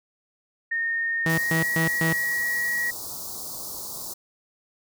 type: tone with pitch glide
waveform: sine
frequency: 1837 to 1907.3 Hz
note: A#6 to A#6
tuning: -26 to +39 cents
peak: -23 dBFS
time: 0.71-2.91 s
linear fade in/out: 10 ms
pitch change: +65 cents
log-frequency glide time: 1.29-1.6 s
type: tone bursts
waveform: sawtooth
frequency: 162.8 Hz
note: E3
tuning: 21 cents flat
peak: -18 dBFS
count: 4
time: 1.26-2.13 s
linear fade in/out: 2 ms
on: 120 ms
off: 130 ms
type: band-stop noise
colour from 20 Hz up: white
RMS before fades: -35 dBFS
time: 1.29-4.14 s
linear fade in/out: 10 ms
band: 1200 to 4200 Hz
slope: 48 dB/octave
effects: none